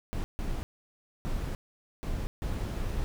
brown noise bursts at uneven times, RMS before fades -32 dBFS, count 5, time 0.13-0.24 / 0.39-0.63 / 1.25-1.55 / 2.03-2.27 / 2.42-3.04 s, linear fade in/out 0 ms, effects none

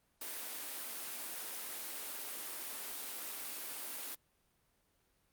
white high-pass noise, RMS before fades -43 dBFS, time 0.21-4.15 s, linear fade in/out 5 ms, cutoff 230 Hz, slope 48 dB/octave, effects pink hiss -75 dBFS RMS until 5.32 s + Opus 32 kbps

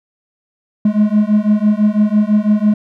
triangle beating tone pair, 207.7 / 213.7 Hz, G#3 / G#3, 0 / +50 cents, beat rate 6 Hz, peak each -11 dBFS, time 0.85-2.74 s, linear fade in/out 5 ms, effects none

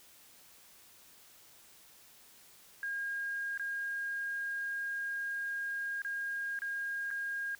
sine tone with dropouts, 1620 Hz, G#6, 43 cents flat, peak -34 dBFS, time 2.83-7.55 s, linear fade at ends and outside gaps 1 ms, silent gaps 3.576-3.596 / 6.019-6.048 / 6.59-6.619 / 7.105-7.111 s, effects white hiss -59 dBFS RMS until 7.59 s

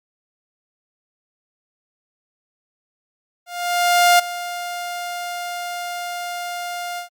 sawtooth tone with ADSR envelope, 704 Hz, F5, 14 cents sharp, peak -6 dBFS, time 3.46-7.09 s, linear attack 730 ms, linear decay 11 ms, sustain -16 dB, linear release 110 ms, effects Opus 48 kbps

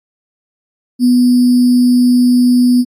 sine tone with sample-and-hold, 246.9 Hz, B3, in tune, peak -6 dBFS, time 0.99-2.85 s, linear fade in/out 50 ms, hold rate 4900 Hz, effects AAC 64 kbps

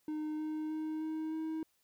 triangle tone with pitch steps, 306.8 / 309.5 / 312.2 / 314.9 / 317.6 Hz, D#4 / D#4 / D#4 / D#4 / D#4, -24 / -9 / +6 / +21 / +36 cents, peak -33 dBFS, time 0.08-1.63 s, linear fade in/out 2 ms, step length 310 ms, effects white hiss -75 dBFS RMS until 1.83 s

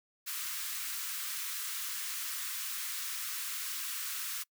white high-pass noise, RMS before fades -38 dBFS, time 0.26-4.44 s, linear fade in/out 20 ms, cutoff 1100 Hz, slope 48 dB/octave, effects noise-tail reverb RT60 0.1 s tail -25 dB re dry

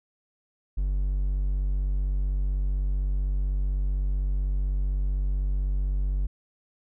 triangle tone, 47.9 Hz, G1, 39 cents flat, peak -21 dBFS, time 0.77-6.27 s, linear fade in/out 10 ms, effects none

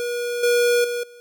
square tone with level steps, 481.3 Hz, B4, 45 cents flat, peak -24 / -16 / -24 / -43 dBFS, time 0-1.2 s, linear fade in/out 0 ms, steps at 0.43 / 0.84 / 1.03 s, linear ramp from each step 5 ms, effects none

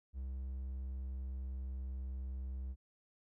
triangle tone with pitch glide, 65.41 to 65.03 Hz, C2 to C2, 0 to -10 cents, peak -37 dBFS, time 0.13-2.76 s, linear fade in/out 50 ms, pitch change -10 cents, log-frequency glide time 0.37-1.88 s, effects none

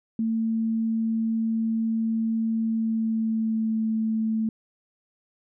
sine tone with pitch glide, 224.5 to 221 Hz, A3 to A3, +35 to +8 cents, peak -22 dBFS, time 0.19-4.49 s, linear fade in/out 2 ms, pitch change -27 cents, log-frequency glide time 2.61-3.82 s, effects none

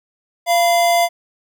square tone pair together, 689.4 / 975 Hz, F5 / B5, -23 / -23 cents, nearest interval tritone, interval 600 cents, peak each -13 / -25 dBFS, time 0.46-1.09 s, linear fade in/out 50 ms, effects none

